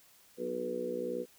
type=harmonic tone with a mistuned harmonic; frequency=61.3 Hz; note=B1; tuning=12 cents flat; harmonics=3 / 4 / 5 / 6 / 7 / 8; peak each=-47 / -42 / -47 / -40 / -41 / -36 dBFS; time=0.37-1.26 s; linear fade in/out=50 ms; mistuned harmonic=5; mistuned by=+28 cents; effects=white hiss -62 dBFS RMS until 1.38 s